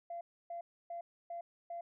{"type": "tone bursts", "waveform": "sine", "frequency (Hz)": 686, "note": "F5", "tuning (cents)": -31, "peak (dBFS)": -39, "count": 5, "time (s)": [0.1, 1.81], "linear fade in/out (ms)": 5, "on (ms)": 110, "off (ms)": 290, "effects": ["tanh soft clip ceiling -35 dBFS"]}